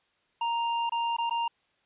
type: tone with dropouts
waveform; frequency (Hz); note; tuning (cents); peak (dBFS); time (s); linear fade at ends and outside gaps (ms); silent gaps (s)
square; 932.3; A#5; 0; -27; 0.41-1.48; 5; 0.895-0.92 / 1.167-1.184 / 1.297-1.308
effects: white hiss -70 dBFS RMS until 1.85 s + resampled to 8000 Hz